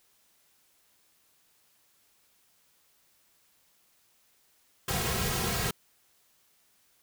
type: noise with comb filter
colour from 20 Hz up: pink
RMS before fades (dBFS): -30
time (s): 4.88-5.71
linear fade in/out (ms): 5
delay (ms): 3.4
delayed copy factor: -1
effects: white hiss -67 dBFS RMS until 7.02 s